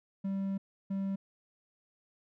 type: tone bursts at uneven times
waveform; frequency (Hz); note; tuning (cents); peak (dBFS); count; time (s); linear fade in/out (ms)
triangle; 194.8; G3; -11; -29; 2; 0.24-0.58 / 0.9-1.16; 10
effects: none